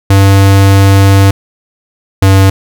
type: tone pair in turn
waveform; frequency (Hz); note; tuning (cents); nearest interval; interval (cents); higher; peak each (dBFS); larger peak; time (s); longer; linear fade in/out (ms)
square; 98 / 96.65; G2 / G2; 0 / -24; unison; 24; first; -3; neither; 0.1-1.31 / 2.22-2.5; first; 5
effects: none

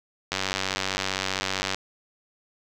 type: click train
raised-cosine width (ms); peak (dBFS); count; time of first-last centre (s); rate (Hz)
0.2; -8; 137; 0.32-1.746; 95.4
effects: none

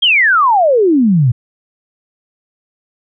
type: exponential sweep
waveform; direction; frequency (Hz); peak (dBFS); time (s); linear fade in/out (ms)
sine; down; 3306 to 113.1; -7; 0.02-1.32; 10
effects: none

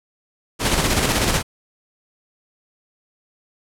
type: noise with tremolo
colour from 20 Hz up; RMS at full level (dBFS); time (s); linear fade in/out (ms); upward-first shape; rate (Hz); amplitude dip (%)
pink; -17; 0.59-1.43; 50; square; 16; 40
effects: low-pass 11000 Hz 12 dB/octave

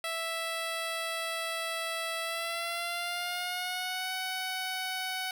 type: tone with pitch glide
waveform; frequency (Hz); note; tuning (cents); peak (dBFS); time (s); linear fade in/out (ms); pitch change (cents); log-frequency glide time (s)
10% pulse; 659.3 to 748.6; E5 to F#5; 0 to +20; -24; 0.04-5.31; 2; +220; 2.22-4.12
effects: none

